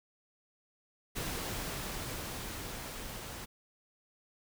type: noise with level ramp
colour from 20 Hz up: pink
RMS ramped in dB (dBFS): -37 to -44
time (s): 1.15-3.46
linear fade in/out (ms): 20
effects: none